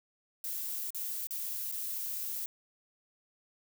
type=noise with dropouts; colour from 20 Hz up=violet; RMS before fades=-37 dBFS; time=0.44-2.46 s; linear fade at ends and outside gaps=2 ms; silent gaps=0.905-0.946 / 1.271-1.307 / 1.717-1.722 s; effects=none